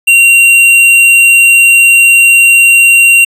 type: tone with tanh clipping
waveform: sine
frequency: 2756 Hz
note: F7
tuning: 24 cents flat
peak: -3 dBFS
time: 0.07-3.25 s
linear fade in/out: 10 ms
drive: 16 dB
effects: resampled to 32000 Hz